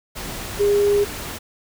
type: tone in noise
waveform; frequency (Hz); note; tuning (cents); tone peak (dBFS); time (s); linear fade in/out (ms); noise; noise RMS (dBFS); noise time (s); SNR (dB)
sine; 407.4; G#4; -33; -14; 0.59-1.05; 20; pink; -31; 0.15-1.39; +14
effects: none